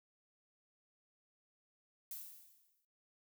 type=noise with exponential decay; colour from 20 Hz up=violet; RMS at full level=-44 dBFS; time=2.11-2.85 s; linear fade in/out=2 ms; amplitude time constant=160 ms; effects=noise-tail reverb RT60 0.3 s tail -20 dB re dry